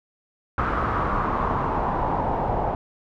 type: noise with low-pass filter sweep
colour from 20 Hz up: pink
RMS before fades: -24 dBFS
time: 0.58-2.75 s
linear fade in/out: 2 ms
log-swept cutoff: 1300 to 780 Hz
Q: 3.8
effects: none